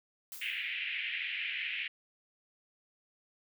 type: noise with exponential decay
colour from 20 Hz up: blue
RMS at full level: -42 dBFS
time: 0.32-0.78 s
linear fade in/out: 1 ms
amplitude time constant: 100 ms
type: band-pass noise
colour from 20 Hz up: white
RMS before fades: -37 dBFS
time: 0.41-1.88 s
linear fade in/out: 5 ms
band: 1900 to 2900 Hz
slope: 48 dB/octave
effects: none